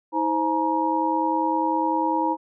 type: tone cluster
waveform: sine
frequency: 319.4 / 524 / 855 / 945 Hz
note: D#4 / C5 / A5 / A#5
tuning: +45 / +2 / -50 / +23 cents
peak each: -25 / -30 / -27 / -23 dBFS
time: 0.12-2.37 s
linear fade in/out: 50 ms
effects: none